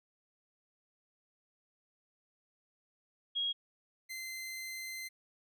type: tone pair in turn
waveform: sine / sawtooth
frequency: 3287 / 2071 Hz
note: G#7 / C7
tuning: -19 / -18 cents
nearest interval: minor sixth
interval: 799 cents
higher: first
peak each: -31 / -37 dBFS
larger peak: first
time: 3.35-3.53 / 4.09-5.09 s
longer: second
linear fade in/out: 20 ms
effects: none